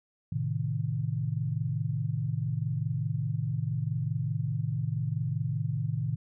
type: chord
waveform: sine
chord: A diminished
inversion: none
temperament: equal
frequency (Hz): 110 / 130.81 / 155.56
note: A2 / C3 / Eb3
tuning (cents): 0 / 0 / 0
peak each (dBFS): -32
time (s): 0.32-6.16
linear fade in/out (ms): 5
effects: none